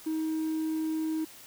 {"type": "tone", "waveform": "triangle", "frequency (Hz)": 316.2, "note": "D#4", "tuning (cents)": 28, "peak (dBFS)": -25, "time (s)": [0.06, 1.25], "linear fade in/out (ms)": 10, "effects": ["tanh soft clip ceiling -23 dBFS", "white hiss -50 dBFS RMS until 1.46 s"]}